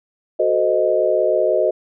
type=chord; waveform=sine; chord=F# diminished seventh; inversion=none; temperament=equal with one note detuned; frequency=370 / 440 / 516 / 622.3 Hz; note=F#4 / A4 / C5 / Eb5; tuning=0 / 0 / -24 / 0 cents; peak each=-21 / -22 / -20 / -17 dBFS; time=0.39-1.71 s; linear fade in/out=10 ms; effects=none